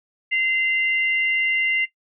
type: tone pair together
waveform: sine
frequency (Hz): 2067 / 2778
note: C7 / F7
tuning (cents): -22 / -10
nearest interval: perfect fourth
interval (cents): 512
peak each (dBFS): -19 / -23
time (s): 0.31-1.86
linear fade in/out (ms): 20
effects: noise-tail reverb RT60 0.1 s tail -18 dB re dry